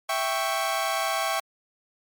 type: chord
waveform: sawtooth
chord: C# diminished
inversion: first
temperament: equal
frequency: 659.3 / 784 / 1108.7 Hz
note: E5 / G5 / C#6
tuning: 0 / 0 / 0 cents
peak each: -25 dBFS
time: 0.09-1.4 s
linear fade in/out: 5 ms
effects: MP3 96 kbps